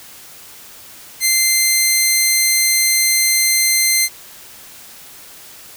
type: tone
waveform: 10% pulse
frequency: 2080 Hz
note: C7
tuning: 11 cents flat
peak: -3 dBFS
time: 1.2-4.09 s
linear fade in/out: 50 ms
effects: white hiss -39 dBFS RMS until 5.76 s